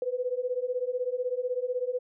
sine beating tone pair, 490.3 / 506.3 Hz, B4 / B4, -13 / +43 cents, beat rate 16 Hz, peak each -31 / -30 dBFS, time 0.02-1.99 s, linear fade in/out 2 ms, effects none

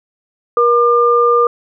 sine tone pair together, 476.2 / 1200 Hz, A#4 / D6, +37 / +37 cents, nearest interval octave + major third, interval 1600 cents, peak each -11 dBFS, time 0.57-1.47 s, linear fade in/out 2 ms, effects none

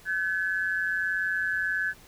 sine tone pair together, 1524.4 / 1706 Hz, G6 / G#6, -49 / +46 cents, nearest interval major second, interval 195 cents, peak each -28 dBFS, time 0.05-1.94 s, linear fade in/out 50 ms, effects pink hiss -53 dBFS RMS until 2.07 s

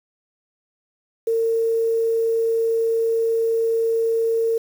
sine tone with quantisation, 454.8 Hz, A#4, 43 cents flat, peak -17 dBFS, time 1.27-4.58 s, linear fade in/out 5 ms, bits 7, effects none

